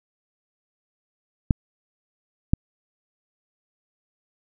clicks, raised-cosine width 5 ms, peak -4 dBFS, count 2, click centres 1.508 / 2.535 s, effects none

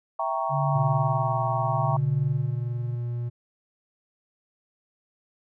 sine chord, E diminished seventh, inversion none, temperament equal, 659.3 / 784 / 932.3 / 1108.7 Hz, E5 / G5 / Bb5 / Db6, 0 / 0 / 0 / 0 cents, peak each -30 dBFS, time 0.19-1.97 s, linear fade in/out 5 ms
sine tone with tremolo, 142.2 Hz, C#3, 45 cents sharp, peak -22 dBFS, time 0.49-2.98 s, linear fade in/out 50 ms, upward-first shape sine, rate 0.76 Hz, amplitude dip 80%
triangle tone with pitch glide, 122 to 119.83 Hz, B2 to A#2, -21 to +48 cents, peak -25 dBFS, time 0.74-3.3 s, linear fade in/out 20 ms, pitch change -31 cents, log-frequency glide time 1.59-2.43 s
effects none

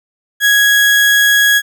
35% pulse tone, 1661.2 Hz, G#6, in tune, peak -6 dBFS, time 0.4-1.62 s, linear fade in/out 50 ms, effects none

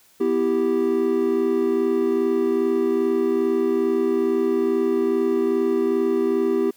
triangle chord, E minor, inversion second, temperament equal, 246.9 / 329.6 / 392 Hz, B3 / E4 / G4, 0 / 0 / 0 cents, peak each -23 / -22 / -18 dBFS, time 0.2-6.71 s, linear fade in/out 10 ms, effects white hiss -56 dBFS RMS until 6.76 s

